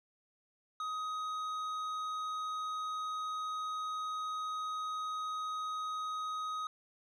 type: tone with tanh clipping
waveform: sine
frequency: 1257 Hz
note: D#6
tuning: 17 cents sharp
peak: -37 dBFS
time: 0.8-6.67 s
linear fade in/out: 2 ms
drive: 9 dB
effects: none